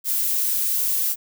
violet noise, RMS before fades -22 dBFS, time 0.04-1.16 s, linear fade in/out 50 ms, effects none

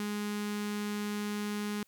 sawtooth tone with notch filter, 207.7 Hz, G#3, in tune, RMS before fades -35 dBFS, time 0-1.83 s, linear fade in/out 2 ms, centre 640 Hz, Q 1.4, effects white hiss -69 dBFS RMS until 1.87 s

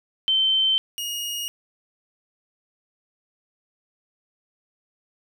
sine / sawtooth tone pair in turn, 3096 / 2869 Hz, G7 / F7, -22 / +46 cents, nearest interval minor second, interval 132 cents, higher first, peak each -17 / -24 dBFS, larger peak first, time 0.28-0.78 / 0.98-1.48 s, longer neither, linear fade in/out 0 ms, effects none

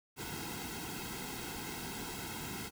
pink noise with comb filter, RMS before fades -42 dBFS, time 0.16-2.71 s, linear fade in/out 50 ms, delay 1.7 ms, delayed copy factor -0.85, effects none

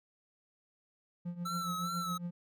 triangle tone with tremolo, 174.3 Hz, F3, 3 cents flat, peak -32 dBFS, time 1.25-2.31 s, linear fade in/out 10 ms, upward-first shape triangle, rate 7.2 Hz, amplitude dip 85%
square tone with vibrato, 1318.5 Hz, E6, in tune, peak -36 dBFS, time 1.45-2.18 s, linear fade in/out 10 ms, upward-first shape sine, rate 2.5 Hz, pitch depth 52 cents each way
effects none

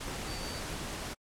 sine tone in noise, 4588 Hz, D8, 41 cents flat, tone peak -45 dBFS, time 0.27-0.6 s, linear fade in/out 10 ms, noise pink, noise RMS -39 dBFS, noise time 0-1.14 s, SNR -9 dB, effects low-pass 10000 Hz 12 dB/octave + AAC 64 kbps

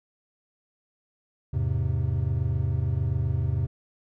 triangle chord, E augmented, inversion none, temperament equal, 82.41 / 103.83 / 130.81 Hz, E2 / G#2 / B#2, 0 / 0 / 0 cents, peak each -26 / -26 / -25 dBFS, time 1.53-3.67 s, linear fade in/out 10 ms, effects none

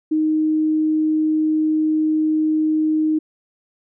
sine tone, 311.1 Hz, D#4, in tune, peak -15 dBFS, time 0.11-3.19 s, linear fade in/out 10 ms, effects none

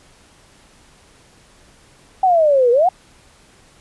sine exponential two-way sweep, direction down then up, 774 to 466.2 to 774 Hz, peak -10 dBFS, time 2.23-2.89 s, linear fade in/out 5 ms, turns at 2.71 s, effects pink hiss -50 dBFS RMS until 3.8 s + resampled to 24000 Hz

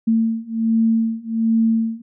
sine beating tone pair, 224.8 / 226.1 Hz, A3 / A3, +37 / +47 cents, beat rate 1.3 Hz, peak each -19 / -18 dBFS, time 0.07-2.02 s, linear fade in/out 10 ms, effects none

